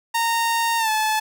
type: tone with pitch glide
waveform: sawtooth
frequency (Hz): 923 to 866.2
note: A#5 to A5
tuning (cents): -17 to -27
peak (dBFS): -15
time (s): 0.14-1.2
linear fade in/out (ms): 10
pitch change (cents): -110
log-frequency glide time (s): 0.78-0.9
effects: none